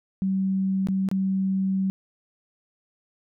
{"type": "tone with dropouts", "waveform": "sine", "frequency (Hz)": 191.5, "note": "G3", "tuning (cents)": -40, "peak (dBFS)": -21, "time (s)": [0.22, 1.9], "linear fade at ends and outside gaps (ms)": 0, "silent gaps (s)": [[0.871, 0.886], [1.088, 1.114]], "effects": []}